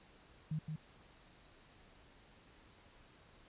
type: tone with echo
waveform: sine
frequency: 155.56 Hz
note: D#3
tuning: in tune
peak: -35 dBFS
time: 0.51-0.59 s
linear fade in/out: 5 ms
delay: 170 ms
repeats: 1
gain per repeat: -4 dB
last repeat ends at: 0.76 s
effects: pink hiss -63 dBFS RMS until 3.48 s + resampled to 8000 Hz